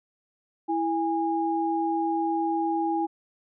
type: tone pair together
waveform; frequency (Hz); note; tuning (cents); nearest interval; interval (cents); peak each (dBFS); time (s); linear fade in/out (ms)
sine; 329.6 / 819.6; E4 / G#5; 0 / -23; octave + major third; 1577; -26; 0.68-3.07; 20
effects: none